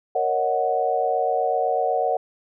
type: chord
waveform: sine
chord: D# minor seventh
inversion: second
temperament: equal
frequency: 466.2 / 554.4 / 622.3 / 740 Hz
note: A#4 / C#5 / D#5 / F#5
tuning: 0 / 0 / 0 / 0 cents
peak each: -26 / -26 / -27 / -22 dBFS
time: 0.15-2.17 s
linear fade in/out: 5 ms
effects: none